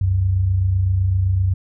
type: tone pair together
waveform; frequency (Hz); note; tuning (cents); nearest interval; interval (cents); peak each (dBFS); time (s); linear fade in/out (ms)
sine; 66.78 / 94.6; C2 / F#2; +36 / +39; tritone; 603; -24 / -15; 0.01-1.54; 5
effects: none